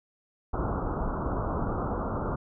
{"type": "low-pass noise", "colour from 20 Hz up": "pink", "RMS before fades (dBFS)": -30, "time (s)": [0.53, 2.36], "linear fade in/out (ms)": 10, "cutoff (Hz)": 1400, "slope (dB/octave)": 96, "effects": []}